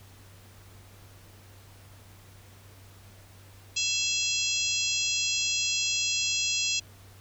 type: harmonic tone with a mistuned harmonic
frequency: 830.6 Hz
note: G#5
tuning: in tune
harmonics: 3 / 4 / 5 / 6 / 7 / 8 / 9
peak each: -31 / -32 / -33 / -34 / -34 / -35 / -36 dBFS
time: 3.76-6.8 s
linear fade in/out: 10 ms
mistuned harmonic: 3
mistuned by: +110 cents
effects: added 97 Hz sine -51 dBFS peak until 7.2 s + pink hiss -55 dBFS RMS until 7.2 s